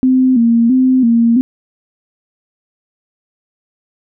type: tone with vibrato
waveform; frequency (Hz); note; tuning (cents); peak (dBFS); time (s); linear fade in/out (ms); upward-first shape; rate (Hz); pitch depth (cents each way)
sine; 244.8; B3; -15; -7; 0.03-1.41; 0; square; 1.5; 92
effects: none